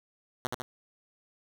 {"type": "tone with echo", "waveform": "5% pulse", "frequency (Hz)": 123.47, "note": "B2", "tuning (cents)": 0, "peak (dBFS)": -18, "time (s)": [0.45, 0.47], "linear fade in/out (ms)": 0, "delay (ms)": 75, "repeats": 2, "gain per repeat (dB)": -3, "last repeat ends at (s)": 0.62, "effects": []}